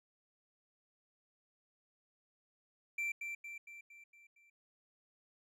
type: tone with echo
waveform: triangle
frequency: 2348 Hz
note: D7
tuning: 1 cent flat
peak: -33 dBFS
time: 2.98-3.12 s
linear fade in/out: 5 ms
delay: 230 ms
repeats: 6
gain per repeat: -5 dB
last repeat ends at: 4.5 s
effects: none